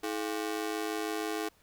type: ring-modulated tone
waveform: sawtooth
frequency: 375.3 Hz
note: F#4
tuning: 25 cents sharp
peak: -25 dBFS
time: 0.03-1.49 s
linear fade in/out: 10 ms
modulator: 53.1 Hz
effects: pink hiss -65 dBFS RMS until 1.62 s